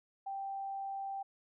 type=tone; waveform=sine; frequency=784 Hz; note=G5; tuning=in tune; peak=-37 dBFS; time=0.26-1.23 s; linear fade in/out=10 ms; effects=none